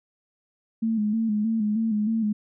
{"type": "tone with vibrato", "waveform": "sine", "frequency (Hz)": 217.5, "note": "A3", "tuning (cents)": -20, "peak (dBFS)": -21, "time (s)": [0.82, 2.33], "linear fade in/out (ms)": 10, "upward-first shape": "square", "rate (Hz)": 3.2, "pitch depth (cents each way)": 57, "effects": []}